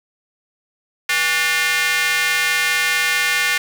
square tone with high-pass filter, 162.3 Hz, E3, 27 cents flat, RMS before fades -18 dBFS, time 1.09-3.58 s, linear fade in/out 5 ms, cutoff 1900 Hz, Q 2.4, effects 7-bit

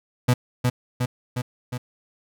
35% pulse tone with echo, 124 Hz, B2, 7 cents sharp, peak -13 dBFS, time 0.28-0.34 s, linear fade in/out 10 ms, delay 360 ms, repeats 4, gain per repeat -3 dB, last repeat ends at 1.78 s, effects none

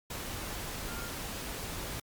sine tone in noise, 1399 Hz, F6, 3 cents sharp, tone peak -45 dBFS, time 0.88-1.09 s, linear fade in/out 5 ms, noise pink, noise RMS -39 dBFS, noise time 0.1-2 s, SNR -9 dB, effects Opus 48 kbps

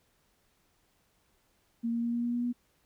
sine tone with pitch steps, 232 / 233.7 / 235.5 / 237.3 / 239.1 / 240.9 / 242.7 Hz, A#3 / A#3 / A#3 / A#3 / A#3 / B3 / B3, -8 / +5 / +18 / +31 / +44 / -43 / -30 cents, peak -28 dBFS, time 1.83-2.53 s, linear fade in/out 20 ms, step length 100 ms, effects pink hiss -71 dBFS RMS until 2.85 s

